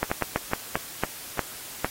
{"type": "slowing click train", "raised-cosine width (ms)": 0.5, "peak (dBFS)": -8, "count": 9, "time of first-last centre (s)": [0.03, 1.846], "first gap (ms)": 85, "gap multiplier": 1.27, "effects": ["white hiss -40 dBFS RMS until 1.9 s", "AAC 48 kbps"]}